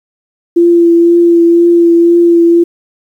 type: tone with vibrato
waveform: sine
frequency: 340.9 Hz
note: F4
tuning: 42 cents flat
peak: -3 dBFS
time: 0.56-2.64 s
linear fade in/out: 10 ms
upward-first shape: triangle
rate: 2 Hz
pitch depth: 19 cents each way
effects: 7-bit